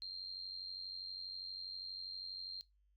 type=tone with amplitude modulation; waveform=sine; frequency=4186 Hz; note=C8; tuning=in tune; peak=-40 dBFS; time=0.02-2.61 s; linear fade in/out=0 ms; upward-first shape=sine; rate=92.4 Hz; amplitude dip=65%; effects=noise-tail reverb RT60 0.2 s tail -19 dB re dry + added 50 Hz sine -70 dBFS peak until 2.96 s